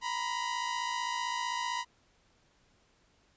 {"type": "tone pair together", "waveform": "sawtooth", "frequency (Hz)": [947.4, 1003], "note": ["A#5", "B5"], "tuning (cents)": [28, 26], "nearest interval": "minor second", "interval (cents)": 98, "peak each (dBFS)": [-31, -31], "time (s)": [0.01, 1.85], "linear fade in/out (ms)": 50, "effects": ["pink hiss -68 dBFS RMS until 3.36 s", "resampled to 16000 Hz"]}